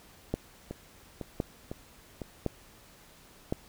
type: two click trains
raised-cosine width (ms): 2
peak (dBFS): -23 / -15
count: 4 / 4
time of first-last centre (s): 0.71-2.218 / 0.34-3.525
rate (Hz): 1.99 / 0.942
effects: pink hiss -56 dBFS RMS until 3.68 s